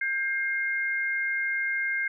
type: tone pair together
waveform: sine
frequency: 1592 / 2125 Hz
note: G6 / C7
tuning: +26 / +26 cents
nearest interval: perfect fourth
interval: 500 cents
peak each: -28 dBFS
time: 0.01-2.08 s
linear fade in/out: 5 ms
effects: none